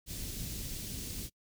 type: band-stop noise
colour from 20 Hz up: pink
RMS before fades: -40 dBFS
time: 0.06-1.3 s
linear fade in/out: 50 ms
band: 250 to 4000 Hz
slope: 12 dB/octave
effects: noise-tail reverb RT60 0.1 s tail -24 dB re dry